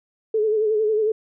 sine tone with vibrato, 431.1 Hz, A4, 35 cents flat, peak -17 dBFS, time 0.34-1.12 s, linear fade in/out 5 ms, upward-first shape sine, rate 11 Hz, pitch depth 53 cents each way, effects none

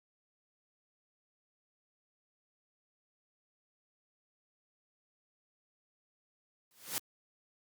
white noise with exponential growth, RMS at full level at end -32 dBFS, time 6.71-6.98 s, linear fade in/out 0 ms, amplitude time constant 58 ms, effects high-pass 80 Hz 12 dB/octave + Opus 48 kbps

